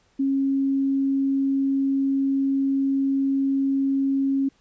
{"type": "tone", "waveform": "sine", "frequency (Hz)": 272.5, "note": "C#4", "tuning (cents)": -29, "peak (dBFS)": -19, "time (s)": [0.19, 4.49], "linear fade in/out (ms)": 10, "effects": ["pink hiss -63 dBFS RMS until 4.6 s", "resampled to 16000 Hz"]}